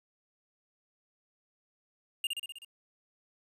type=tone with echo; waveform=square; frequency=2822 Hz; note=F7; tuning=17 cents sharp; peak=-29 dBFS; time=2.24-2.27 s; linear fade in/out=2 ms; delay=63 ms; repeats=6; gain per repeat=-3 dB; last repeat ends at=2.648 s; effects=resampled to 32000 Hz + 11-bit